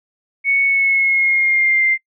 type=tone with pitch glide; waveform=sine; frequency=2217 to 2093 Hz; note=C#7 to C7; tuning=0 to 0 cents; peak=-12 dBFS; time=0.44-1.98 s; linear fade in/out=50 ms; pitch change=-100 cents; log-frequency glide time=0.64-1.83 s; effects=noise-tail reverb RT60 0.1 s tail -23 dB re dry